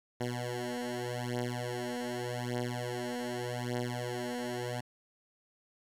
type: beating tone pair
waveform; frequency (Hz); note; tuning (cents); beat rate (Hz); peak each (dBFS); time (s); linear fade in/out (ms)
10% pulse; 121.9 / 122.74; B2 / B2; -22 / -10; 0.84; -29; 0.2-4.81; 10
effects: low-pass 12000 Hz 12 dB/octave + 10-bit